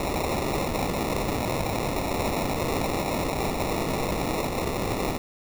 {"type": "noise with sample-and-hold", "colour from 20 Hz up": "white", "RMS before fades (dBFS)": -27, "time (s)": [0, 5.18], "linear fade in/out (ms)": 2, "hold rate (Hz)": 1575, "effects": []}